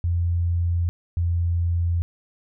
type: tone pair in turn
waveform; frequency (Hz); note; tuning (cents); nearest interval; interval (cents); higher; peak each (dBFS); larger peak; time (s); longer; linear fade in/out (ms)
sine; 86.1 / 85.73; F2 / F2; -24 / -32; unison; 8; first; -19; neither; 0.04-0.89 / 1.17-2.02; neither; 0
effects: none